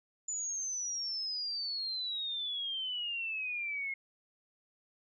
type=exponential sweep; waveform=sine; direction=down; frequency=7040 to 2148 Hz; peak=-34 dBFS; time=0.28-3.94 s; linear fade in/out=5 ms; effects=none